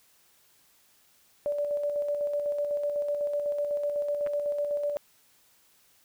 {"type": "tone with tremolo", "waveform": "sine", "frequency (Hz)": 582, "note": "D5", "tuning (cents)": -16, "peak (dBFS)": -25, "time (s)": [1.46, 4.97], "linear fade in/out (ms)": 0, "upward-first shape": "square", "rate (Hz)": 8, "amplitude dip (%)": 35}
{"type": "clicks", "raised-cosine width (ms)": 0.5, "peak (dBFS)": -27, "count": 2, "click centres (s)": [4.264, 4.272]}
{"effects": ["white hiss -63 dBFS RMS until 6.04 s"]}